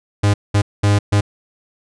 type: tone bursts at uneven times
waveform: 45% pulse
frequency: 102.3 Hz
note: G#2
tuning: 26 cents flat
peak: -11 dBFS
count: 4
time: 0.23-0.34 / 0.54-0.62 / 0.83-0.99 / 1.12-1.21 s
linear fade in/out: 10 ms
effects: resampled to 22050 Hz